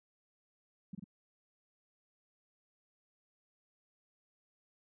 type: tone with echo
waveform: sine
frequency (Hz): 190.8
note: G3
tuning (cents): -47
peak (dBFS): -39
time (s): 0.93-0.95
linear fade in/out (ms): 5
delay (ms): 46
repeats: 2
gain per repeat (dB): -2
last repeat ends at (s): 1.042
effects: none